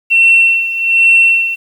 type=tone with tremolo; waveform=sine; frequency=2708 Hz; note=E7; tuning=46 cents sharp; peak=-3 dBFS; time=0.1-1.56 s; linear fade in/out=20 ms; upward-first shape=sine; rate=1.2 Hz; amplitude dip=75%; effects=tanh soft clip ceiling 0 dBFS + 7-bit